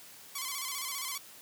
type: tone with vibrato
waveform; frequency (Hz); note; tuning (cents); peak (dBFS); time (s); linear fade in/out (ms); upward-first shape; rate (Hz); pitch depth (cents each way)
5% pulse; 1080; C#6; -45; -23; 0.35-1.18; 5; square; 15; 75
effects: white hiss -52 dBFS RMS until 1.41 s + high-pass 100 Hz 12 dB/octave